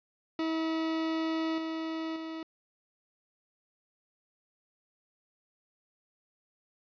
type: tone with level steps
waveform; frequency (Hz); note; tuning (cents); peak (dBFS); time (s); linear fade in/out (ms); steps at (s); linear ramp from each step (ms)
40% pulse; 322.2; E4; -39; -28 / -32 / -36; 0.39-2.43; 2; 1.58 / 2.16; 2
effects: resampled to 11025 Hz + 11-bit